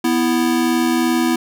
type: tone pair together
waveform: square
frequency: 246.9 / 329.6 Hz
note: B3 / E4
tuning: 0 / 0 cents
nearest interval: perfect fourth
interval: 500 cents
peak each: -18 dBFS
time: 0.04-1.36 s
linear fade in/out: 5 ms
effects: none